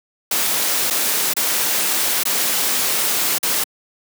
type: noise with dropouts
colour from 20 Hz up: white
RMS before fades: -19 dBFS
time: 0.31-3.64 s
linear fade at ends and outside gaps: 5 ms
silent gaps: 0.902-0.907 / 1.336-1.365 / 2.235-2.253 / 3.384-3.429 s
effects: high-pass 200 Hz 12 dB/octave